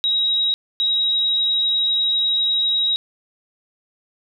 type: tone pair in turn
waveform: sine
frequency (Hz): 3822 / 3822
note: A#7 / A#7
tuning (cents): +43 / +43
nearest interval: unison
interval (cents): 0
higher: neither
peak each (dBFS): -16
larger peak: neither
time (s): 0.04-0.54 / 0.8-2.96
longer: second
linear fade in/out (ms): 0
effects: none